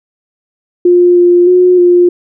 sine tone with pitch steps, 353.8 / 351.7 / 362.1 / 353.3 Hz, F4 / F4 / F#4 / F4, +23 / +12 / -37 / +20 cents, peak -3 dBFS, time 0.85-2.09 s, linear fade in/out 5 ms, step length 310 ms, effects none

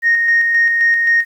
sine tone with tremolo, 1858 Hz, A#6, 6 cents flat, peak -8 dBFS, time 0.02-1.25 s, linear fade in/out 50 ms, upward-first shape square, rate 3.8 Hz, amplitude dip 35%, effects tanh soft clip ceiling -5 dBFS + 8-bit

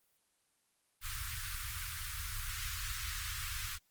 pink band-stop noise, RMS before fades -40 dBFS, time 1.01-3.79 s, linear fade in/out 50 ms, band 110 to 1200 Hz, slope 48 dB/octave, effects white hiss -75 dBFS RMS until 3.9 s + Opus 24 kbps

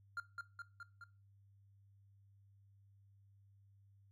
triangle tone with echo, 1395 Hz, F6, 2 cents flat, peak -37 dBFS, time 0.17-0.2 s, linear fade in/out 2 ms, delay 210 ms, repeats 4, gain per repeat -3 dB, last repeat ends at 1.04 s, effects noise-tail reverb RT60 0.3 s tail -17 dB re dry + added 99 Hz sine -64 dBFS peak until 4.11 s

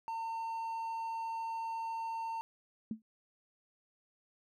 triangle tone, 907 Hz, A#5, 48 cents flat, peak -34 dBFS, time 0.08-2.41 s, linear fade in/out 0 ms
sine tone with exponential decay, 220 Hz, A3, in tune, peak -31 dBFS, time 2.91-3.02 s, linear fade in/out 2 ms, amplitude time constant 22 ms
effects none

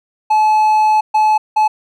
triangle tone bursts at uneven times, 860 Hz, A5, 40 cents flat, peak -7 dBFS, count 3, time 0.3-1.01 / 1.14-1.38 / 1.56-1.68 s, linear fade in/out 10 ms, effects none

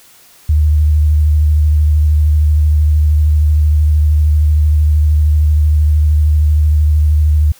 sine tone with vibrato, 75.8 Hz, D#2, 45 cents flat, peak -7 dBFS, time 0.49-7.52 s, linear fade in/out 5 ms, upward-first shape sine, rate 13 Hz, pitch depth 31 cents each way, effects white hiss -44 dBFS RMS until 7.59 s

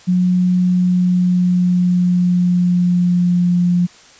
sine tone with pitch glide, 180.9 to 176.46 Hz, F#3 to F3, -39 to +18 cents, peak -11 dBFS, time 0.07-3.87 s, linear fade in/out 20 ms, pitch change -43 cents, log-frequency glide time 0.6-3.58 s, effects white hiss -44 dBFS RMS until 4.19 s + resampled to 16000 Hz

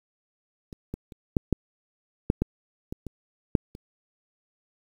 clicks, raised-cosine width 3 ms, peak -27 / -19 / -30 / -8 / -8 / -7 / -10 / -19 / -22 / -6 / -28 dBFS, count 11, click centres 0.728 / 0.94 / 1.122 / 1.368 / 1.527 / 2.301 / 2.42 / 2.925 / 3.067 / 3.552 / 3.751 s, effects 8-bit

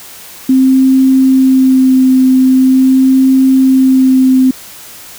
sine tone with vibrato, 261.6 Hz, C4, in tune, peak -4 dBFS, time 0.49-4.51 s, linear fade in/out 5 ms, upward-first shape sine, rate 0.43 Hz, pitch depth 15 cents each way, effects white hiss -32 dBFS RMS until 5.18 s

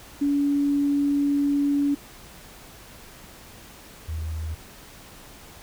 sine tone pair in turn, 284.8 / 79.6 Hz, C#4 / D#2, +47 / +40 cents, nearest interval octave + minor seventh, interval 2207 cents, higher first, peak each -19 / -27 dBFS, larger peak first, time 0.21-1.95 / 4.08-4.55 s, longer first, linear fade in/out 10 ms, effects pink hiss -46 dBFS RMS until 5.62 s

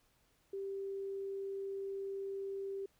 sine tone, 392 Hz, G4, in tune, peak -38 dBFS, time 0.53-2.86 s, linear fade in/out 5 ms, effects pink hiss -73 dBFS RMS until 2.99 s

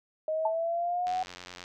sine exponential sweep, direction up, 622.3 to 747 Hz, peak -27 dBFS, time 0.28-1.23 s, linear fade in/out 2 ms
sine tone with exponential decay, 875 Hz, A5, 10 cents flat, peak -22 dBFS, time 0.45-0.57 s, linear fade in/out 5 ms, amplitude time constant 24 ms
click train, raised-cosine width 0.2 ms, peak -25 dBFS, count 52, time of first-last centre 1.07-1.639 s, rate 89.6 Hz
effects none

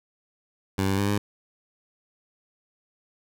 15% pulse tone with pitch steps, 96.2 / 97.2 / 100.6 / 102.3 Hz, G2 / G2 / G2 / G#2, -32 / -14 / +45 / -26 cents, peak -16 dBFS, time 0.78-1.18 s, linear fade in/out 5 ms, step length 100 ms, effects none

